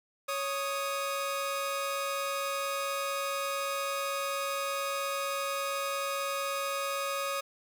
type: tone pair together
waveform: sawtooth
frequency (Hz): 554.4 / 1244.6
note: C#5 / D#6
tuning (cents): 0 / 0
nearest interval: octave + major second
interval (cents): 1400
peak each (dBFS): -30 / -30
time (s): 0.28-7.41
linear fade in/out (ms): 10
effects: none